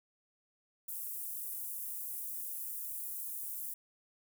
pink high-pass noise, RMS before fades -41 dBFS, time 0.88-3.74 s, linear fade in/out 5 ms, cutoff 11000 Hz, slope 24 dB/octave, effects none

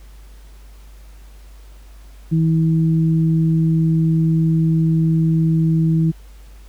sine tone pair together, 161.51 / 322.4 Hz, E3 / E4, -35 / -38 cents, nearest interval octave, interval 1197 cents, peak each -13 / -23 dBFS, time 2.31-6.12 s, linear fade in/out 20 ms, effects added 50 Hz sine -38 dBFS peak until 6.68 s + pink hiss -52 dBFS RMS until 6.68 s

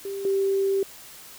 sine tone pair in turn, 394.6 / 390.5 Hz, G4 / G4, +11 / -7 cents, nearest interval unison, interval 18 cents, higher first, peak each -29 / -20 dBFS, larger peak second, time 0.05-0.25 / 0.25-0.83 s, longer second, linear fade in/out 2 ms, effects white hiss -45 dBFS RMS until 1.38 s

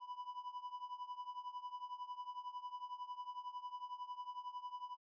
triangle tone with tremolo, 990 Hz, B5, 4 cents sharp, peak -39 dBFS, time 0-4.97 s, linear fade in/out 50 ms, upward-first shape triangle, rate 11 Hz, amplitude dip 90%, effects resampled to 11025 Hz

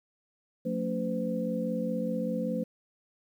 sine tone cluster, 181.2 / 226.2 / 282.3 / 510 Hz, F#3 / A3 / C#4 / C5, -36 / +48 / +32 / -44 cents, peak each -34 / -32 / -38 / -33 dBFS, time 0.65-2.64 s, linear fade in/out 10 ms, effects 10-bit

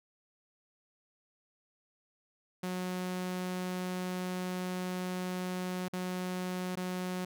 sawtooth tone with dropouts, 182.5 Hz, F#3, 24 cents flat, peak -30 dBFS, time 2.63-7.25 s, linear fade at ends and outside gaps 5 ms, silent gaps 5.883-5.932 / 6.755-6.77 s, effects none

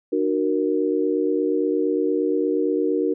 sine chord, D augmented, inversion none, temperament equal with one note detuned, 301.4 / 370 / 466.2 Hz, D4 / F#4 / A#4, +45 / 0 / 0 cents, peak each -23 dBFS, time 0.12-3.14 s, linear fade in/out 10 ms, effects none

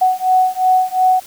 sine beating tone pair, 742 / 744.8 Hz, F#5 / F#5, +5 / +11 cents, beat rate 2.8 Hz, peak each -14 dBFS, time 0.01-1.2 s, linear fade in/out 10 ms, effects white hiss -39 dBFS RMS until 1.26 s

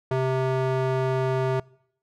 square tone with band-pass filter, 130.81 Hz, C3, in tune, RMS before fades -24 dBFS, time 0.11-1.6 s, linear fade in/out 5 ms, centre 560 Hz, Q 0.72, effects noise-tail reverb RT60 0.7 s tail -24 dB re dry

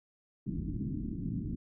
white low-pass noise, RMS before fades -36 dBFS, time 0.46-1.56 s, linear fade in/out 10 ms, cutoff 290 Hz, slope 48 dB/octave, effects none

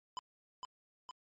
square tone with echo, 1009 Hz, B5, 37 cents sharp, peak -39 dBFS, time 0.17-0.19 s, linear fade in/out 0 ms, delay 460 ms, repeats 2, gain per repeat -3 dB, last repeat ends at 1.11 s, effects MP3 32 kbps

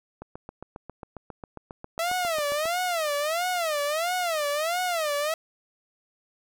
click train, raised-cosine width 1 ms, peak -24 dBFS, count 19, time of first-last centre 0.22-2.656 s, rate 7.39 Hz
sawtooth tone with vibrato, 649 Hz, E5, 27 cents flat, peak -21 dBFS, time 1.99-5.34 s, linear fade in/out 2 ms, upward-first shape sine, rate 1.5 Hz, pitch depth 210 cents each way
effects none

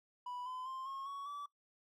triangle tone with pitch steps, 986 / 1017.2 / 1049.5 / 1082.7 / 1117 / 1152.4 Hz, B5 / C6 / C6 / C#6 / C#6 / D6, -3 / -49 / +5 / -41 / +13 / -33 cents, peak -40 dBFS, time 0.26-1.46 s, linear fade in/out 5 ms, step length 200 ms, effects noise-tail reverb RT60 0.1 s tail -21 dB re dry

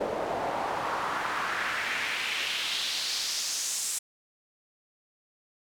pink noise with band-pass filter sweep, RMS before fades -31 dBFS, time 0-3.99 s, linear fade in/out 10 ms, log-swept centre 530 to 8100 Hz, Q 2.1, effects none

